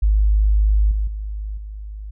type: tone with level steps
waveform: sine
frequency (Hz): 51.91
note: G#1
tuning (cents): 0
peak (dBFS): -12 / -17 / -24 / -29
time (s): 0.02-2.11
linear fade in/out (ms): 10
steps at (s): 0.91 / 1.07 / 1.57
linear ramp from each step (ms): 5
effects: none